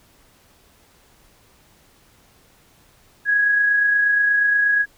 sine tone with amplitude modulation, 1661.2 Hz, G#6, in tune, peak -13 dBFS, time 3.25-4.86 s, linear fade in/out 50 ms, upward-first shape sine, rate 28.4 Hz, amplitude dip 30%, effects pink hiss -55 dBFS RMS until 4.97 s

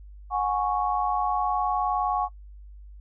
sine chord, F# suspended second, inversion none, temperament equal with one note detuned, 731.1 / 830.6 / 1108.7 Hz, F#5 / G#5 / C#6, -21 / 0 / 0 cents, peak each -27 dBFS, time 0.3-2.29 s, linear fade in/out 50 ms, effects noise-tail reverb RT60 0.1 s tail -21 dB re dry + added 50 Hz sine -42 dBFS peak until 3 s

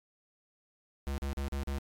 square tone bursts, 69.3 Hz, C#2, in tune, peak -33 dBFS, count 5, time 1.07-1.784 s, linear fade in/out 0 ms, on 110 ms, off 41 ms, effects AAC 64 kbps

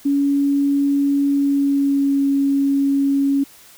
sine tone with pitch glide, 281.4 to 277.5 Hz, C#4 to C#4, +26 to +2 cents, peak -14 dBFS, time 0.05-3.44 s, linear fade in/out 10 ms, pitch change -24 cents, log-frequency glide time 1.28-2.23 s, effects white hiss -46 dBFS RMS until 3.77 s

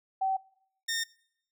sine / 15% pulse tone pair in turn, 767 / 1828.4 Hz, G5 / A#6, -38 / -34 cents, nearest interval octave + minor third, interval 1504 cents, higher second, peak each -25 / -23 dBFS, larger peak second, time 0.21-0.37 / 0.88-1.04 s, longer neither, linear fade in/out 10 ms, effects noise-tail reverb RT60 0.7 s tail -23 dB re dry

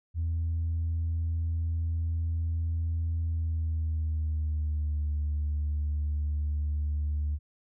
sine tone with pitch glide, 82.41 to 74.27 Hz, E2 to D2, 0 to +20 cents, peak -25 dBFS, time 0.14-7.39 s, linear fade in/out 50 ms, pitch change -180 cents, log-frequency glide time 3.22-5.07 s, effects tanh soft clip ceiling -24 dBFS

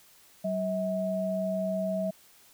sine tone pair together, 190 / 643.5 Hz, F#3 / E5, +46 / -42 cents, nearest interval octave + major sixth, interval 2112 cents, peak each -31 / -29 dBFS, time 0.44-2.11 s, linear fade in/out 10 ms, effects white hiss -58 dBFS RMS until 2.53 s

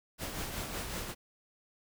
pink noise with tremolo, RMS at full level -37 dBFS, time 0.18-1.15 s, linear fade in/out 50 ms, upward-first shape sine, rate 5.4 Hz, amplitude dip 40%, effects none

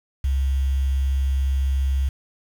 sine tone with quantisation, 67.2 Hz, C2, 47 cents sharp, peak -18 dBFS, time 0.24-2.09 s, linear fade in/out 5 ms, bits 7, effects none

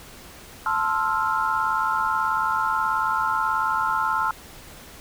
sine chord, F major seventh, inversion first, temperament equal, 880 / 1046.5 / 1318.5 / 1396.9 Hz, A5 / C6 / E6 / F6, 0 / 0 / 0 / 0 cents, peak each -26 dBFS, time 0.66-4.31 s, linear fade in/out 2 ms, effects pink hiss -44 dBFS RMS until 5 s

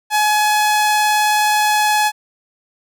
sawtooth tone with vibrato, 846 Hz, G#5, 32 cents sharp, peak -9 dBFS, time 0.1-2.12 s, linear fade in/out 50 ms, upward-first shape triangle, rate 19 Hz, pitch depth 8 cents each way, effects none

